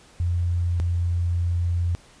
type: tone pair in turn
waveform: sine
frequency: 87 / 86.69 Hz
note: F2 / F2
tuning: -6 / -12 cents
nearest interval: unison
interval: 6 cents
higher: first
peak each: -20 dBFS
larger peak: neither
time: 0.2-0.8 / 0.8-1.95 s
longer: second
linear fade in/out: 0 ms
effects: pink hiss -52 dBFS RMS until 2.2 s + resampled to 22050 Hz

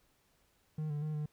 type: tone with pitch steps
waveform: triangle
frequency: 154.4 / 147.5 / 153.7 / 150.2 Hz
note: D#3 / D3 / D#3 / D3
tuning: -13 / +8 / -21 / +39 cents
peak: -32 dBFS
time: 0.78-1.26 s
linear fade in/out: 5 ms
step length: 120 ms
effects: pink hiss -72 dBFS RMS until 1.32 s

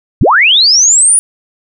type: linear sweep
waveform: sine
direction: up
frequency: 30.85 to 9820 Hz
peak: -4 dBFS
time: 0.21-1.19 s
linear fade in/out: 0 ms
effects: none

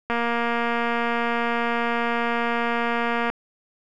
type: click train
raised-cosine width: 0.5 ms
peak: -10 dBFS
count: 753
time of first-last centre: 0.1-3.3 s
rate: 235 Hz
effects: none

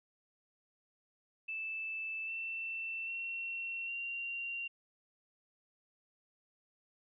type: tone with pitch steps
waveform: sine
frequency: 2637 / 2678 / 2721 / 2763 Hz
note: E7 / E7 / F7 / F7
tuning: 0 / +27 / -46 / -19 cents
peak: -37 dBFS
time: 1.48-4.68 s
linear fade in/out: 10 ms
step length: 800 ms
effects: none

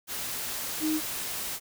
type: tone in noise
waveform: sine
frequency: 311.1 Hz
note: D#4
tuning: in tune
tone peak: -25 dBFS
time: 0.8-1.01 s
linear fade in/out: 50 ms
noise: white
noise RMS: -34 dBFS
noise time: 0.07-1.6 s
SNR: +6 dB
effects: none

